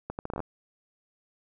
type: accelerating click train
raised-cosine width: 1 ms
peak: -19 dBFS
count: 9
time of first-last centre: 0.1-0.403 s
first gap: 89 ms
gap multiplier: 0.73
effects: none